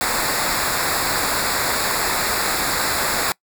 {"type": "noise with comb filter", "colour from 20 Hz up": "pink", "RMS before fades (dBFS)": -21, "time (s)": [0.01, 3.32], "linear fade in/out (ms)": 0, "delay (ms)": 0.33, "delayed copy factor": -0.8, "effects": ["noise-tail reverb RT60 0.1 s tail -24 dB re dry"]}